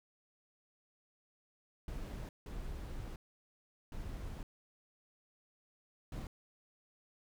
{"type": "noise bursts at uneven times", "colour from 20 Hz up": "brown", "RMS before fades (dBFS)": -43, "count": 4, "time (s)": [[1.88, 2.29], [2.46, 3.16], [3.92, 4.43], [6.12, 6.27]], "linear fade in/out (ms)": 2, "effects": []}